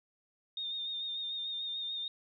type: tone with vibrato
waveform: sine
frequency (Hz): 3661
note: A#7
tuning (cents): -32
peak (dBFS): -35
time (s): 0.57-2.08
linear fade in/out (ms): 2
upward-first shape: sine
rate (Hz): 6.8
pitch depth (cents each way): 33
effects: none